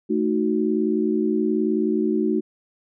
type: chord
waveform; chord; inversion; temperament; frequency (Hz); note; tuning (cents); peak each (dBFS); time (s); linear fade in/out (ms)
sine; D# diminished; second; equal; 220 / 311.1 / 370; A3 / D#4 / F#4; 0 / 0 / 0; -23; 0.09-2.41; 20
effects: none